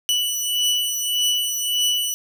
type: beating tone pair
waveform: sawtooth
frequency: 2960 / 2961.7 Hz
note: F#7 / F#7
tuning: 0 / +1 cents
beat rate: 1.7 Hz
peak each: -18 / -21 dBFS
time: 0.09-2.14 s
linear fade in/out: 0 ms
effects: none